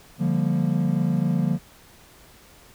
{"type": "chord", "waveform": "triangle", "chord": "G minor seventh", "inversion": "second", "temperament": "equal with one note detuned", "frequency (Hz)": [146.83, 174.61, 198.5, 233.1], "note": ["D3", "F3", "G3", "Bb3"], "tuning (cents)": [0, 0, 22, 0], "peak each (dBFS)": [-23, -21, -26, -25], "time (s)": [0.18, 1.59], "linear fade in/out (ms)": 50, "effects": ["pink hiss -51 dBFS RMS until 2.74 s"]}